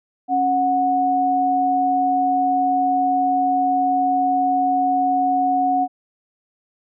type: tone pair together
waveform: sine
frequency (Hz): 275 / 734.2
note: C#4 / F#5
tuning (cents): -14 / -14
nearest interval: octave + perfect fourth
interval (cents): 1700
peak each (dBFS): -23 / -16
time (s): 0.28-5.88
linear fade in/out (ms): 50
effects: none